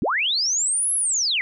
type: linear two-way sweep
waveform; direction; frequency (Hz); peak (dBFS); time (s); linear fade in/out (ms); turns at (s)
sine; up then down; 130.81 to 11175 to 1916; -19; 0.02-1.41; 0; 0.94
effects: none